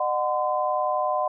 sine tone cluster, 607 / 738 / 1024 Hz, D#5 / F#5 / C6, -43 / -5 / -38 cents, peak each -26 dBFS, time 0-1.28 s, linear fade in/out 5 ms, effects none

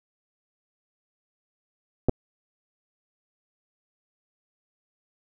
clicks, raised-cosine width 2 ms, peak -8 dBFS, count 2, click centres 2.086 / 2.094 s, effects none

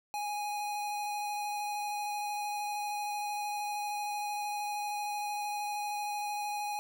square tone with vibrato, 829 Hz, G#5, 3 cents flat, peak -34 dBFS, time 0.14-6.79 s, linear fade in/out 0 ms, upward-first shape sine, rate 13 Hz, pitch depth 11 cents each way, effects none

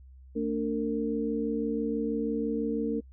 sine tone cluster, 224 / 290.1 / 456.8 Hz, A3 / D4 / A#4, +31 / -21 / -35 cents, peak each -31 dBFS, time 0.35-3.01 s, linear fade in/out 20 ms, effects noise-tail reverb RT60 0.1 s tail -25 dB re dry + added 65 Hz sine -48 dBFS peak until 3.12 s

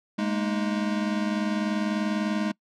square chord, Ab suspended second, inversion none, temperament equal with one note detuned, 207.7 / 227.8 / 311.1 Hz, Ab3 / Bb3 / Eb4, 0 / -40 / 0 cents, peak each -27 / -33 / -32 dBFS, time 0.18-2.52 s, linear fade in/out 10 ms, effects noise-tail reverb RT60 0.1 s tail -24 dB re dry + low-pass 5000 Hz 12 dB/octave

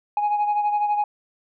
sine beating tone pair, 830.6 / 842.6 Hz, G#5 / G#5, 0 / +25 cents, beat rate 12 Hz, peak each -18 / -26 dBFS, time 0.17-1.04 s, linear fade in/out 2 ms, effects tanh soft clip ceiling -16 dBFS

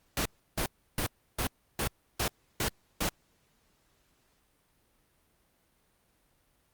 pink noise bursts, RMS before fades -30 dBFS, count 8, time 0.17-3.09 s, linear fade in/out 2 ms, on 85 ms, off 320 ms, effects pink hiss -70 dBFS RMS until 6.73 s + Opus 48 kbps

